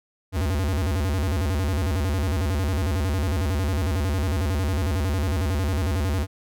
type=tone with vibrato; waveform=square; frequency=83 Hz; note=E2; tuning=12 cents sharp; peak=-22 dBFS; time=0.32-6.27 s; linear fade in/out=50 ms; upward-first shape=square; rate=11 Hz; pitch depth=240 cents each way; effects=none